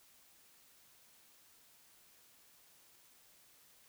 silence, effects white hiss -65 dBFS RMS until 3.88 s

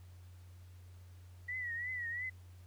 sine tone with vibrato, 1939 Hz, B6, 32 cents flat, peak -37 dBFS, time 1.48-2.3 s, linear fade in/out 10 ms, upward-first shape triangle, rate 2.9 Hz, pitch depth 100 cents each way, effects added 90 Hz sine -52 dBFS peak until 2.66 s + pink hiss -68 dBFS RMS until 2.66 s

